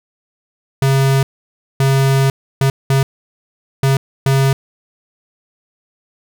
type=tone bursts at uneven times; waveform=square; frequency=135.5 Hz; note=C#3; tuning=39 cents flat; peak=-11 dBFS; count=6; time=0.82-1.23 / 1.8-2.3 / 2.61-2.7 / 2.9-3.03 / 3.83-3.97 / 4.26-4.53 s; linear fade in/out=2 ms; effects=none